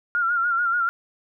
sine tone with vibrato, 1396.9 Hz, F6, in tune, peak -19 dBFS, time 0.15-0.89 s, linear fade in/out 0 ms, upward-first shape sine, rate 6.9 Hz, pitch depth 62 cents each way, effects none

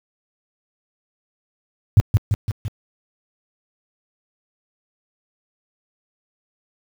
sine tone with echo, 103.83 Hz, G#2, in tune, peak -5 dBFS, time 1.97-2 s, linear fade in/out 0 ms, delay 170 ms, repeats 4, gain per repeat -4 dB, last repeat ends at 2.68 s, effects high-pass 60 Hz 12 dB/octave + 7-bit

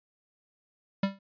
square tone with exponential decay, 196 Hz, G3, in tune, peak -21 dBFS, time 1.03-1.19 s, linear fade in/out 5 ms, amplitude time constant 34 ms, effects resampled to 11025 Hz

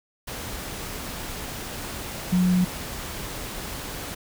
sine tone in noise, 181.5 Hz, F#3, 33 cents flat, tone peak -17 dBFS, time 2.32-2.65 s, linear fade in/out 10 ms, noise pink, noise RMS -34 dBFS, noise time 0.27-4.15 s, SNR +14 dB, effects none

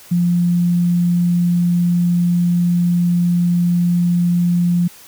sine tone, 174.61 Hz, F3, in tune, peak -12 dBFS, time 0.11-4.88 s, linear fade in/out 10 ms, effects white hiss -42 dBFS RMS until 5.07 s

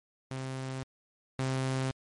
sawtooth tone pair in turn, 131.7 / 131.7 Hz, C3 / C3, +12 / +12 cents, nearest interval unison, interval 0 cents, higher neither, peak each -31 / -25 dBFS, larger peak second, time 0.31-0.83 / 1.39-1.91 s, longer neither, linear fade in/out 0 ms, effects MP3 48 kbps

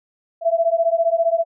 sine beating tone pair, 659.3 / 674.3 Hz, E5 / E5, 0 / +39 cents, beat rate 15 Hz, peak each -18 dBFS, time 0.41-1.45 s, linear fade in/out 50 ms, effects none

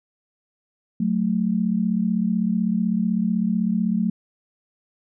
sine tone pair together, 185 / 220.9 Hz, F#3 / A3, 0 / +7 cents, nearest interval minor third, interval 307 cents, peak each -22 / -21 dBFS, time 1-4.1 s, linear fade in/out 5 ms, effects none

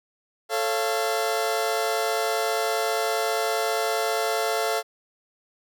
sawtooth chord, A augmented, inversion none, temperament just, 440 / 550 / 687.5 Hz, A4 / C#5 / E#5, 0 / -14 / -27 cents, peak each -23 / -26 / -22 dBFS, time 0.49-4.83 s, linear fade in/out 50 ms, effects none

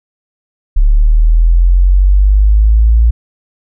sine linear sweep, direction up, 35.11 to 57.4 Hz, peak -4 dBFS, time 0.76-3.11 s, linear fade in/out 10 ms, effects none

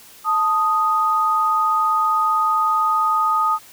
sine tone pair together, 880 / 1244.5 Hz, A5 / D#6, 0 / 0 cents, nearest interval tritone, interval 600 cents, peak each -22 / -16 dBFS, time 0.24-3.59 s, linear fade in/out 50 ms, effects white hiss -45 dBFS RMS until 3.72 s

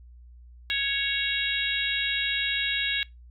harmonic tone with a mistuned harmonic, 554.4 Hz, C#5, in tune, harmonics 3 / 4 / 5 / 6 / 7, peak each -31 / -31 / -31 / -31 / -31 dBFS, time 0.7-3.03 s, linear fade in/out 0 ms, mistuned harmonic 7, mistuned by -36 cents, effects noise-tail reverb RT60 0.2 s tail -23 dB re dry + added 60 Hz sine -46 dBFS peak until 3.3 s

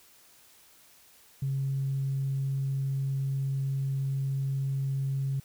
sine tone, 136.1 Hz, C#3, 31 cents flat, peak -26 dBFS, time 1.42-5.4 s, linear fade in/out 5 ms, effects tanh soft clip ceiling -22 dBFS + white hiss -58 dBFS RMS until 5.44 s

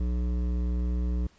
sine tone with hard clipping, 60.5 Hz, B1, 35 cents flat, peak -27 dBFS, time 0-1.27 s, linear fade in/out 5 ms, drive 12 dB, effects pink hiss -61 dBFS RMS until 1.38 s + resampled to 16000 Hz

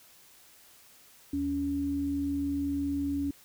sine tone pair together, 79.52 / 282 Hz, D#2 / C#4, +38 / +30 cents, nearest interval octave + minor seventh, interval 2192 cents, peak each -38 / -28 dBFS, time 1.33-3.31 s, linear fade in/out 5 ms, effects white hiss -57 dBFS RMS until 3.44 s

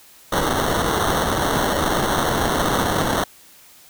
white noise with sample-and-hold, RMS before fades -20 dBFS, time 0.32-3.24 s, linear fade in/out 5 ms, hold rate 2450 Hz, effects white hiss -48 dBFS RMS until 3.89 s

